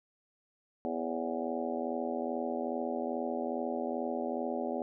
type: harmonic tone with a mistuned harmonic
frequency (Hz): 82.41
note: E2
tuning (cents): 0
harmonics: 3 / 4 / 5 / 6 / 7 / 8 / 9 / 10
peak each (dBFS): -37 / -41 / -39 / -44 / -38 / -45 / -40 / -47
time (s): 0.85-4.82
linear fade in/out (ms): 0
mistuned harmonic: 6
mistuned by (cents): +97
effects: none